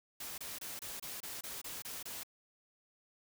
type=noise bursts; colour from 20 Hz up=white; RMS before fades=-44 dBFS; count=10; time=0.2-2.234 s; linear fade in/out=5 ms; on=180 ms; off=26 ms; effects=none